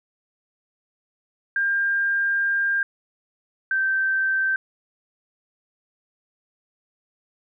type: tone pair in turn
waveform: sine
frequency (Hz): 1600 / 1556.2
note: G6 / G6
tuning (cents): +35 / -13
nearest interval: unison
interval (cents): 48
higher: first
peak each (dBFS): -19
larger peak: neither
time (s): 1.56-2.83 / 3.71-4.56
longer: first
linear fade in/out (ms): 2
effects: none